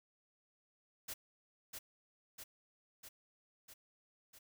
white noise with echo, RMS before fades -44 dBFS, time 1.08-1.14 s, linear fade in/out 10 ms, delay 650 ms, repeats 5, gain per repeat -3 dB, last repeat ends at 4.39 s, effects none

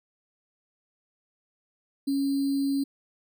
sine tone with sample-and-hold, 276.6 Hz, C#4, 4 cents flat, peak -23 dBFS, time 2.07-2.84 s, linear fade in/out 10 ms, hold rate 4410 Hz, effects none

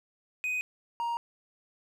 triangle tone pair in turn, 2500 / 938.3 Hz, D#7 / A#5, +8 / +11 cents, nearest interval octave + perfect fourth, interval 1697 cents, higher first, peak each -27 dBFS, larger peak neither, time 0.44-0.61 / 1-1.17 s, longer neither, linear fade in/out 0 ms, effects none

